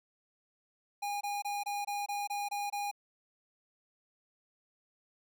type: tone bursts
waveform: square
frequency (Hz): 816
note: G#5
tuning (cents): -31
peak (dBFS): -34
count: 9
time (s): 1.02-2.914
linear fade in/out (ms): 10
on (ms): 190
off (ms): 23
effects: none